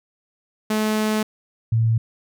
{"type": "tone pair in turn", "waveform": ["sawtooth", "sine"], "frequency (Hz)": [215.4, 113.32], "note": ["A3", "A#2"], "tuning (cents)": [-37, -49], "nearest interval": "major seventh", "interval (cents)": 1112, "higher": "first", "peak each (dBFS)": -15, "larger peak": "neither", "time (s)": [[0.7, 1.23], [1.72, 1.98]], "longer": "first", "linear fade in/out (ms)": 5, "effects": []}